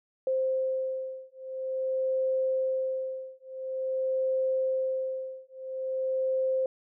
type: beating tone pair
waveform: sine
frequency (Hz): 523.3 / 523.78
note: C5 / C5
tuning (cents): 0 / +2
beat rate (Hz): 0.48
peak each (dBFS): -30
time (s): 0.27-6.66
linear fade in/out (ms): 2
effects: none